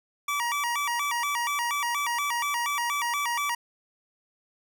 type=tone with vibrato; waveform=25% pulse; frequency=1046.5 Hz; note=C6; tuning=in tune; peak=-22 dBFS; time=0.28-3.55 s; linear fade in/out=5 ms; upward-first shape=square; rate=4.2 Hz; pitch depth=170 cents each way; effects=none